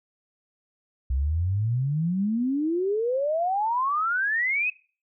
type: exponential sweep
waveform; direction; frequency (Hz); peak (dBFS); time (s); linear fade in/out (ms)
sine; up; 62.4 to 2586; -22; 1.1-4.7; 5
effects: noise-tail reverb RT60 0.4 s tail -22 dB re dry